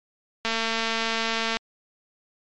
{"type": "click train", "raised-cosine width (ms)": 0.2, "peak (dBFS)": -8, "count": 254, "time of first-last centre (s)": [0.45, 1.569], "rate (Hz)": 226, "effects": ["low-pass 5000 Hz 12 dB/octave", "MP3 64 kbps"]}